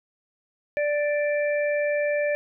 harmonic tone, 587.3 Hz, D5, in tune, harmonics 1 / 3 / 4, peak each -22 / -31 / -33 dBFS, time 0.77-2.35 s, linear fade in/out 0 ms, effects none

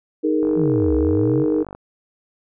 sine chord, D# suspended fourth, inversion none, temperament just, 311.1 / 414.8 / 466.7 Hz, D#4 / G#4 / A#4, 0 / -2 / +2 cents, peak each -18 / -23 / -22 dBFS, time 0.23-1.64 s, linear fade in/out 20 ms
click train, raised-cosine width 1 ms, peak -21 dBFS, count 65, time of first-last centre 0.43-1.75 s, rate 48.5 Hz
sine linear two-way sweep, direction down then up, 178.6 to 63.7 to 148.7 Hz, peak -20 dBFS, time 0.55-1.46 s, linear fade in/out 50 ms, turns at 0.95 s
effects none

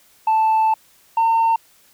sine tone pair in turn, 880 / 908.4 Hz, A5 / A#5, 0 / -45 cents, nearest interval minor second, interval 55 cents, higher second, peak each -11 dBFS, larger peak neither, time 0.27-0.74 / 1.17-1.56 s, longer first, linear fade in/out 5 ms, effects tanh soft clip ceiling -12 dBFS + white hiss -54 dBFS RMS until 1.93 s

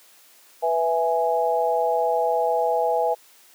sine chord, E major, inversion second, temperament equal, 493.9 / 659.3 / 830.6 Hz, B4 / E5 / G#5, 0 / 0 / 0 cents, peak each -23 dBFS, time 0.62-3.15 s, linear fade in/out 20 ms, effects white hiss -53 dBFS RMS until 3.54 s + high-pass 300 Hz 12 dB/octave

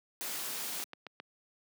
white noise, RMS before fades -38 dBFS, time 0.21-0.84 s, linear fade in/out 0 ms
click train, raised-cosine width 0.3 ms, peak -27 dBFS, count 4, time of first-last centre 0.8-1.201 s, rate 7.49 Hz
effects high-pass 200 Hz 12 dB/octave

